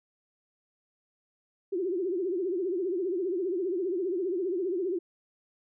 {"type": "tone with vibrato", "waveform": "sine", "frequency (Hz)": 364.9, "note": "F#4", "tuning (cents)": -24, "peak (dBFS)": -27, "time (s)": [1.72, 4.99], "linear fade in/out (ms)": 10, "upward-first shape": "triangle", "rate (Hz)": 15, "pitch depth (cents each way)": 180, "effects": []}